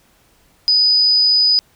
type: tone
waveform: sine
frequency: 4978 Hz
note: D#8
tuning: in tune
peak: -10 dBFS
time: 0.68-1.59 s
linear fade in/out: 0 ms
effects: pink hiss -55 dBFS RMS until 1.75 s